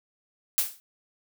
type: noise with exponential decay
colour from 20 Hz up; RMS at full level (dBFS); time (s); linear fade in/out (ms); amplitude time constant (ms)
blue; -20; 0.58-0.8; 0; 47
effects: none